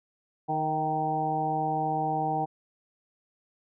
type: harmonic tone with a mistuned harmonic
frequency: 155.56 Hz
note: D#3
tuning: in tune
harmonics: 1 / 2 / 3 / 4 / 5 / 6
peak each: -34 / -35 / -37 / -38 / -27 / -37 dBFS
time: 0.48-2.46 s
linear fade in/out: 20 ms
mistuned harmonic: 4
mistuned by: +46 cents
effects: none